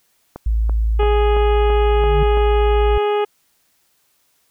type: click train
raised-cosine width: 1 ms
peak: -16 dBFS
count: 7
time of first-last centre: 0.36-2.373 s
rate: 2.98 Hz
type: tone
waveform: sine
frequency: 55 Hz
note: A1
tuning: in tune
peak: -14 dBFS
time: 0.46-2.98 s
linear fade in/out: 5 ms
type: harmonic tone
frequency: 415.3 Hz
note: G#4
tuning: in tune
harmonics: 1 / 2 / 3 / 4 / 5 / 6 / 7 / 8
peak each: -16 / -22 / -28 / -36 / -37 / -35 / -35 / -43 dBFS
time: 0.99-3.25 s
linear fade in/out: 10 ms
type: tone with exponential growth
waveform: sine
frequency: 146.83 Hz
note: D3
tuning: in tune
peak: -17 dBFS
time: 1.77-2.23 s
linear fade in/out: 2 ms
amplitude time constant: 100 ms
effects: white hiss -62 dBFS RMS until 4.5 s